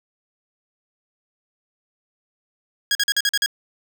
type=tone bursts; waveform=15% pulse; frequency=1647 Hz; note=G#6; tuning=15 cents flat; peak=-10 dBFS; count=7; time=2.91-3.461 s; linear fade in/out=2 ms; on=41 ms; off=44 ms; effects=none